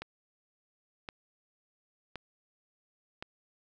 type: click train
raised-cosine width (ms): 0.3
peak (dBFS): -23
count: 4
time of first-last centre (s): 0.02-3.225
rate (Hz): 0.936
effects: none